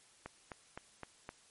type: click train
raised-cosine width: 0.5 ms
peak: -28 dBFS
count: 5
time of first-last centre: 0.26-1.291 s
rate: 3.88 Hz
effects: white hiss -64 dBFS RMS until 1.5 s + MP3 48 kbps